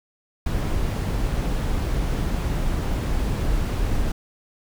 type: noise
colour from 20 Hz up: brown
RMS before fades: -23 dBFS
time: 0.46-4.12 s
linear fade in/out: 5 ms
effects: none